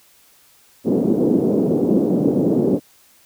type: band-pass noise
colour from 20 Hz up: pink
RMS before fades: -17 dBFS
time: 0.84-2.8 s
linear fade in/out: 50 ms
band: 190 to 440 Hz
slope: 24 dB/octave
effects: white hiss -53 dBFS RMS until 3.25 s